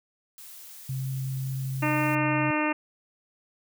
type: noise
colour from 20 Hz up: blue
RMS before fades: -45 dBFS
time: 0.38-2.15 s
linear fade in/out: 0 ms
type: tone with pitch glide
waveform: sine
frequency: 132.3 to 133.53 Hz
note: C3 to C3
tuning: +20 to +36 cents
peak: -28 dBFS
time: 0.89-2.51 s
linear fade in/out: 5 ms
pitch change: +16 cents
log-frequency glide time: 1.04-2.11 s
type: harmonic tone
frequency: 303.5 Hz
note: D#4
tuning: 43 cents flat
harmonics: 1 / 2 / 3 / 4 / 5 / 6 / 7 / 8 / 9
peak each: -27 / -32 / -31 / -33 / -37 / -34 / -36 / -35 / -34 dBFS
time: 1.82-2.73 s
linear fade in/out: 10 ms
effects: none